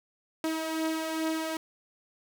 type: beating tone pair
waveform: sawtooth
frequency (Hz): 317.7 / 320.1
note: D#4 / D#4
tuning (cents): +36 / +49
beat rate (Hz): 2.4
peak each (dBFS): -32 / -26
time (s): 0.44-1.57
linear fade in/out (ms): 2
effects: none